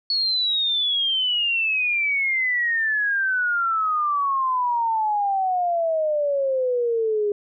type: exponential sweep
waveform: sine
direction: down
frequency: 4400 to 407.2 Hz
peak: -19 dBFS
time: 0.1-7.32 s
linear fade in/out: 2 ms
effects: none